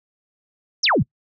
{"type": "exponential sweep", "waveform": "sine", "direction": "down", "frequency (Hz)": [6580, 99.8], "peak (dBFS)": -14, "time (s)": [0.83, 1.03], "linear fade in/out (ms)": 10, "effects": ["noise-tail reverb RT60 0.1 s tail -25 dB re dry"]}